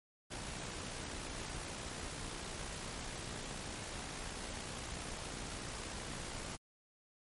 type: noise with amplitude modulation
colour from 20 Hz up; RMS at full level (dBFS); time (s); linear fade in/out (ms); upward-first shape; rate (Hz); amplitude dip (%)
pink; -42; 0.3-6.57; 20; sine; 60.2; 40
effects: MP3 48 kbps